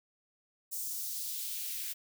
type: noise with high-pass filter sweep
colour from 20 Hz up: blue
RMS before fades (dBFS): -38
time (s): 0.71-1.94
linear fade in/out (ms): 20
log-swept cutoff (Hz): 6900 to 2000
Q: 1.3
effects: none